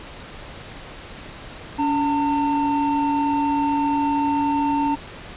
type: tone pair together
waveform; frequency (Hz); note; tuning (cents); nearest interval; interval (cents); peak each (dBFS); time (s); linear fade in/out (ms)
triangle; 284.6 / 904.6; C#4 / A5; +46 / +48; octave + minor sixth; 2002; -19; 1.78-4.96; 20
effects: pink hiss -38 dBFS RMS until 5.36 s + resampled to 8000 Hz